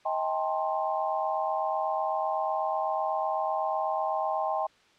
sine chord, A half-diminished seventh, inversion second, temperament just, 633.6 / 792 / 880 / 1056 Hz, Eb5 / G5 / A5 / C6, +31 / +18 / 0 / +16 cents, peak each -31 / -30 / -35 / -33 dBFS, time 0.05-4.67 s, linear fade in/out 10 ms, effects white hiss -61 dBFS RMS until 4.98 s + low-pass 4000 Hz 12 dB/octave

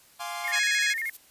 sawtooth chord, D half-diminished seventh, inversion first, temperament equal, 698.5 / 830.6 / 1046.5 / 1174.7 Hz, F5 / Ab5 / C6 / D6, 0 / 0 / 0 / 0 cents, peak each -33 / -35 / -34 / -37 dBFS, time 0.19-0.6 s, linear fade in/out 20 ms
sine tone with vibrato, 1975.5 Hz, B6, in tune, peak -28 dBFS, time 0.44-1.1 s, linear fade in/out 5 ms, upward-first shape square, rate 13 Hz, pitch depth 140 cents each way
violet noise with tremolo, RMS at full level -39 dBFS, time 0.47-1.17 s, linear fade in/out 5 ms, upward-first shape sine, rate 12 Hz, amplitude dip 75%
harmonic tone, 834 Hz, G#5, 7 cents sharp, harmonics 2 / 3 / 4 / 5 / 6 / 7 / 8 / 9 / 10, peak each -26 / -30 / -32 / -34 / -36 / -37 / -38 / -39 / -40 dBFS, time 0.52-0.94 s, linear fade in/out 20 ms
effects white hiss -57 dBFS RMS until 1.3 s + resampled to 32000 Hz

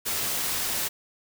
white noise with amplitude modulation, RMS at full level -27 dBFS, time 0.05-0.89 s, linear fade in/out 20 ms, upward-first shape sine, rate 221 Hz, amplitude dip 25%, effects none

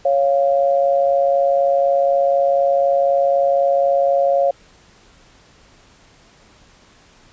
sine tone pair together, 554 / 698 Hz, C#5 / F5, -1 / -1 cents, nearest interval major third, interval 400 cents, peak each -14 / -18 dBFS, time 0.05-4.51 s, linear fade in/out 5 ms, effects pink hiss -50 dBFS RMS until 7.32 s + resampled to 16000 Hz

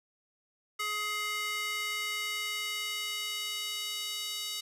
square tone with high-pass filter sweep, 420.3 Hz, G#4, 21 cents sharp, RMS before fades -35 dBFS, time 0.79-4.61 s, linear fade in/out 10 ms, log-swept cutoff 1600 to 3600 Hz, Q 1.8, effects resampled to 32000 Hz

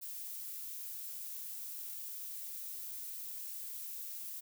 violet noise, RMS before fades -44 dBFS, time 0.01-4.41 s, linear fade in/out 20 ms, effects none

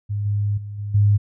sine tone with level steps, 102.8 Hz, G#2, 17 cents flat, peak -21 / -18 / -29 / -25 / -12 dBFS, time 0.09-1.18 s, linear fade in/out 20 ms, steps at 0.25 / 0.57 / 0.78 / 0.94 s, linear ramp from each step 10 ms, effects none

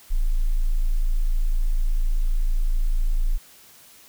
sine tone, 27.88 Hz, A0, 24 cents sharp, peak -17 dBFS, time 0.1-3.38 s, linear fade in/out 20 ms, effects white hiss -50 dBFS RMS until 4.08 s

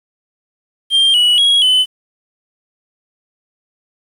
triangle tone with pitch steps, 3185 / 2934 / 3309 / 3023 Hz, G7 / F#7 / G#7 / F#7, +27 / -15 / -7 / +36 cents, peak -7 dBFS, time 0.9-1.86 s, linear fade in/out 50 ms, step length 240 ms, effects resampled to 32000 Hz + 7-bit

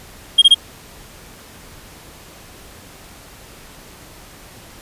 triangle tone bursts, 3238 Hz, G#7, 45 cents flat, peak -3 dBFS, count 3, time 0.38-0.546 s, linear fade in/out 10 ms, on 40 ms, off 23 ms, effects pink hiss -41 dBFS RMS until 4.81 s + resampled to 32000 Hz

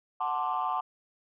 sine chord, D dominant seventh, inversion first, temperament equal, 740 / 880 / 1046.5 / 1174.7 Hz, F#5 / A5 / C6 / D6, 0 / 0 / 0 / 0 cents, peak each -32 dBFS, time 0.2-0.81 s, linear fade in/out 10 ms, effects tanh soft clip ceiling -21 dBFS

